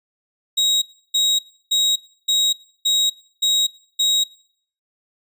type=tone bursts; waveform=35% pulse; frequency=3800 Hz; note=A#7; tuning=33 cents sharp; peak=-13 dBFS; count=7; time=0.57-4.24 s; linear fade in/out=10 ms; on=250 ms; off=320 ms; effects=noise-tail reverb RT60 0.6 s tail -21 dB re dry + resampled to 32000 Hz